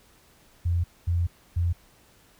sine tone bursts at uneven times, 86.2 Hz, F2, 22 cents flat, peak -21 dBFS, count 3, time 0.65-0.84 / 1.07-1.27 / 1.56-1.73 s, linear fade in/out 10 ms, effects pink hiss -58 dBFS RMS until 2.39 s

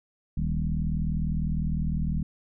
sine tone with frequency modulation, 106.7 Hz, G#2, 47 cents sharp, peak -24 dBFS, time 0.37-2.23 s, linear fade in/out 5 ms, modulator 39.9 Hz, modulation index 2.5, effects none

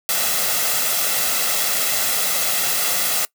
white noise with comb filter, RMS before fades -20 dBFS, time 0.09-3.25 s, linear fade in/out 0 ms, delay 1.5 ms, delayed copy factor +0.55, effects noise-tail reverb RT60 0.1 s tail -22 dB re dry + high-pass 200 Hz 12 dB/octave

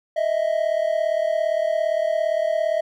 triangle tone pair together, 622.5 / 660 Hz, D#5 / E5, +1 / +2 cents, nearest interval minor second, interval 101 cents, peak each -20 dBFS, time 0.16-2.81 s, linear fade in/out 10 ms, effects none

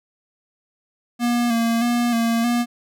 square tone with vibrato, 234.9 Hz, A#3, 13 cents sharp, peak -18 dBFS, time 1.19-2.66 s, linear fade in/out 50 ms, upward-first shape square, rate 1.6 Hz, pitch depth 33 cents each way, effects none

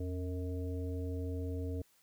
harmonic tone with a mistuned harmonic, 91.2 Hz, F#2, 24 cents flat, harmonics 1 / 3 / 5 / 7, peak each -36 / -42 / -44 / -52 dBFS, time 0-1.82 s, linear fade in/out 5 ms, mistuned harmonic 1, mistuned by -130 cents, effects white hiss -69 dBFS RMS until 2.02 s

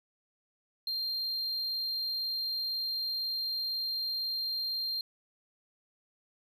triangle tone, 4186 Hz, C8, in tune, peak -30 dBFS, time 0.87-5.01 s, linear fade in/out 2 ms, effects none

